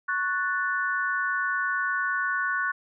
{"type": "chord", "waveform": "sine", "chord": "F# minor", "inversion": "second", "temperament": "equal", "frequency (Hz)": [1108.7, 1480, 1760], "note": ["C#6", "F#6", "A6"], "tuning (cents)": [0, 0, 0], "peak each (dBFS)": [-30, -26, -32], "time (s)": [0.08, 2.72], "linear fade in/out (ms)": 10, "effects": []}